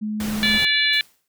sine tone, 212.9 Hz, G#3, 43 cents sharp, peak -23 dBFS, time 0.01-0.59 s, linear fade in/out 20 ms
pink noise, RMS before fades -31 dBFS, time 0.2-0.65 s, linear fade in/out 2 ms
harmonic tone, 579 Hz, D5, 25 cents flat, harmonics 3 / 4 / 5 / 6 / 7, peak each -22 / -22 / -26 / -22 / -23 dBFS, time 0.43-1.01 s, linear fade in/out 0 ms
white noise with exponential decay, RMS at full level -38 dBFS, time 0.93-1.28 s, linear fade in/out 2 ms, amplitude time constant 76 ms
effects none

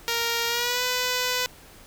5% pulse tone with pitch glide, 466.2 to 499.7 Hz, A#4 to B4, 0 to +20 cents, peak -12 dBFS, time 0.08-1.46 s, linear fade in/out 0 ms, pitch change +120 cents, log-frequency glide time 0.47-0.83 s, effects pink hiss -49 dBFS RMS until 1.86 s

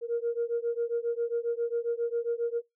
sine beating tone pair, 466.2 / 473.6 Hz, A#4 / A#4, 0 / +27 cents, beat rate 7.4 Hz, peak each -29 / -30 dBFS, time 0.01-2.62 s, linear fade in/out 50 ms, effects noise-tail reverb RT60 0.2 s tail -25 dB re dry + tanh soft clip ceiling -21 dBFS

